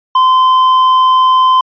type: tone with hard clipping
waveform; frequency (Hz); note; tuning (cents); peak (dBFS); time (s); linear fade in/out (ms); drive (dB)
sine; 1031; C6; -26; -7; 0.15-1.61; 5; 5
effects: resampled to 11025 Hz